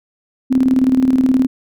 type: tone with tremolo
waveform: sine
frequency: 259.8 Hz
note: C4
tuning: 12 cents flat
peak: -8 dBFS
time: 0.5-1.47 s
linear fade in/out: 20 ms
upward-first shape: square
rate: 19 Hz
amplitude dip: 55%
effects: none